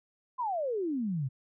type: exponential sweep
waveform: sine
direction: down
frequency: 1051 to 123.47 Hz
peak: -29 dBFS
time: 0.38-1.29 s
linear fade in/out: 20 ms
effects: none